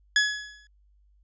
sawtooth tone with exponential decay, 1690 Hz, G#6, 30 cents sharp, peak -13 dBFS, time 0.16-0.67 s, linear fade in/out 2 ms, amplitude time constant 110 ms, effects added 50 Hz sine -58 dBFS peak until 1.23 s + resampled to 16000 Hz

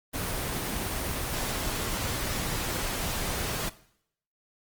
pink noise, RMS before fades -31 dBFS, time 0.13-3.7 s, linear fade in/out 20 ms, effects noise-tail reverb RT60 0.7 s tail -18 dB re dry + Opus 24 kbps

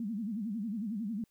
sine tone with vibrato, 214.9 Hz, A3, 41 cents flat, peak -33 dBFS, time 0-1.24 s, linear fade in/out 2 ms, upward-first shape sine, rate 11 Hz, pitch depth 180 cents each way, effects white hiss -75 dBFS RMS until 1.3 s

